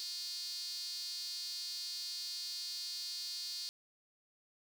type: tone with high-pass filter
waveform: sawtooth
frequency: 356 Hz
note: F4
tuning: 33 cents sharp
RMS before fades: -42 dBFS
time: 0-3.69 s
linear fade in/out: 0 ms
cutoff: 4500 Hz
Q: 8.4
effects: 12-bit